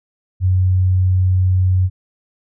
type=tone; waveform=sine; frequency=92.5 Hz; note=F#2; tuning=in tune; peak=-11 dBFS; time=0.4-1.9 s; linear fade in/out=50 ms; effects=none